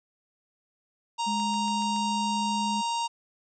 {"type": "harmonic tone", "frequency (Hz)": 932.3, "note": "A#5", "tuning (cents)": 0, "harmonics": [1, 3, 4, 5, 6, 7, 8, 9], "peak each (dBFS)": [-27, -37, -39, -41, -43, -44, -45, -46], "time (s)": [1.18, 3.08], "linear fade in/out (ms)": 20}
{"type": "tone", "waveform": "sine", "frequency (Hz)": 209.5, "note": "G#3", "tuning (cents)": 15, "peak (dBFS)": -30, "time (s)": [1.26, 2.82], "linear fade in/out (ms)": 20}
{"type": "click train", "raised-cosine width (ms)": 0.2, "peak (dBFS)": -30, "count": 5, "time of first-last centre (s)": [1.4, 1.963], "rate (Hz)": 7.11}
{"effects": []}